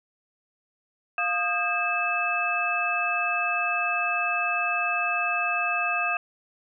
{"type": "tone cluster", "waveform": "sine", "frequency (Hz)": [702, 1235, 1608, 2615], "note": ["F5", "D#6", "G6", "E7"], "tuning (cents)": [9, -13, 44, -15], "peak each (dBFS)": [-30, -29, -31, -26], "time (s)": [1.18, 6.17], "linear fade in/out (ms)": 2, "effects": []}